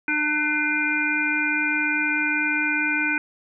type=harmonic tone with a mistuned harmonic; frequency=300.8 Hz; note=D4; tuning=42 cents sharp; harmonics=1 / 3 / 5 / 7 / 8; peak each=-28 / -34 / -24 / -30 / -24 dBFS; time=0.08-3.18 s; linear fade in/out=2 ms; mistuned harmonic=7; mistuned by=-17 cents; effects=none